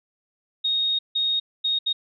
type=tone bursts at uneven times; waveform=sine; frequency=3729 Hz; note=A#7; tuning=in tune; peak=-20 dBFS; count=4; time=0.64-0.99 / 1.15-1.4 / 1.64-1.79 / 1.86-1.93 s; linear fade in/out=10 ms; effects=none